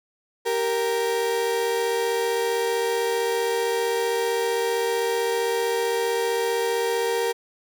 35% pulse tone pair together, 390.7 / 466.2 Hz, G4 / A#4, -6 / 0 cents, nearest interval minor third, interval 306 cents, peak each -26 / -21 dBFS, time 0.45-7.33 s, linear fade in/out 20 ms, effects none

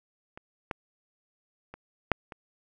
clicks, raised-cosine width 0.5 ms, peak -28 / -16 / -27 / -6 / -26 dBFS, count 5, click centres 0.375 / 0.712 / 1.74 / 2.117 / 2.322 s, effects none

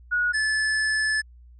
sine / square tone pair in turn, 1455 / 1734 Hz, F#6 / A6, -29 / -26 cents, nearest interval minor third, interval 303 cents, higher second, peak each -20 / -22 dBFS, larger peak first, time 0.11-0.33 / 0.33-1.22 s, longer second, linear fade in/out 20 ms, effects added 60 Hz sine -46 dBFS peak until 1.59 s + resampled to 22050 Hz

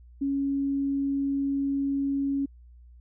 sine tone, 277.2 Hz, C#4, in tune, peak -24 dBFS, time 0.21-2.46 s, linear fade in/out 10 ms, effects added 60 Hz sine -48 dBFS peak until 3 s

